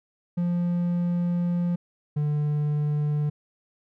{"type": "tone pair in turn", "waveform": "triangle", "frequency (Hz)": [174.61, 148.44], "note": ["F3", "D3"], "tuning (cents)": [0, 19], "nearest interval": "minor third", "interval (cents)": 281, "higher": "first", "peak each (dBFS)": -20, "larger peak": "neither", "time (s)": [[0.37, 1.76], [2.16, 3.3]], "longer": "first", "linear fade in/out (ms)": 10, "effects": []}